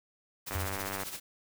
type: noise with tremolo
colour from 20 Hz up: white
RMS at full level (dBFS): -38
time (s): 0.46-1.2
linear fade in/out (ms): 20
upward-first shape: sine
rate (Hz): 15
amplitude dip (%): 60
type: click train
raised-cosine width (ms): 0.5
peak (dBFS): -21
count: 52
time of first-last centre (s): 0.51-1.034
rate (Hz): 97.4
type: tone with exponential decay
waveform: sine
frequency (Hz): 87.31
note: F2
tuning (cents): 0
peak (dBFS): -29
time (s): 0.55-1.11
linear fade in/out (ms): 5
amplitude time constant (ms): 120
effects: none